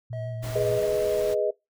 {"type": "tone with vibrato", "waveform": "sine", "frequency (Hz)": 116.54, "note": "A#2", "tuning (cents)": 0, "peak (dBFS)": -31, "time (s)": [0.1, 0.79], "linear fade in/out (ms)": 10, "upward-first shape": "square", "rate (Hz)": 6.5, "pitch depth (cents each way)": 30}
{"type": "tone with tremolo", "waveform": "triangle", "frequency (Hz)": 640, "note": "D#5", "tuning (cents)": 49, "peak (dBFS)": -32, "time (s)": [0.13, 0.88], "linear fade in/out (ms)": 0, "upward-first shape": "sine", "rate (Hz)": 2.9, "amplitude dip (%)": 55}
{"type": "noise", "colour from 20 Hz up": "pink", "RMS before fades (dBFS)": -39, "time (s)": [0.42, 1.35], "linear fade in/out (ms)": 20}
{"type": "chord", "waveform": "sine", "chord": "G# minor", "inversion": "none", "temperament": "equal", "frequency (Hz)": [415.3, 493.9, 622.3], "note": ["G#4", "B4", "D#5"], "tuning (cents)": [0, 0, 0], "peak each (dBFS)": [-26, -28, -25], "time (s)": [0.55, 1.51], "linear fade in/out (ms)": 10}
{"effects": ["noise-tail reverb RT60 0.2 s tail -23 dB re dry"]}